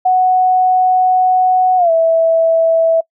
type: tone with pitch glide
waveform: sine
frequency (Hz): 740 to 655.5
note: F#5 to E5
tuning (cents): 0 to -10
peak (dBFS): -8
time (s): 0.05-3.01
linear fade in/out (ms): 10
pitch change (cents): -210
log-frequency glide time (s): 1.77-1.91
effects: noise-tail reverb RT60 0.1 s tail -25 dB re dry